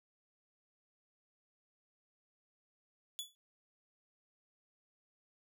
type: tone with exponential decay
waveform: sawtooth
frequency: 3427 Hz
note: A7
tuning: 46 cents flat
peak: -33 dBFS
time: 3.19-3.35 s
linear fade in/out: 0 ms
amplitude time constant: 33 ms
effects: none